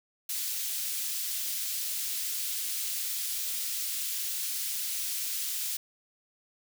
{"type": "high-pass noise", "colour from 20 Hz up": "white", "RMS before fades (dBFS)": -33, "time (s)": [0.29, 5.77], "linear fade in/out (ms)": 5, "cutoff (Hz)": 3100, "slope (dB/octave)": 12, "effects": []}